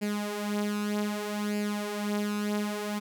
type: tone with flanger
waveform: sawtooth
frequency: 207.7 Hz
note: G#3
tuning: in tune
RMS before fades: -31 dBFS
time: 0.01-3 s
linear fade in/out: 20 ms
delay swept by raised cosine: 0.41 to 5.61 ms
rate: 0.64 Hz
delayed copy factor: +0.65
effects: none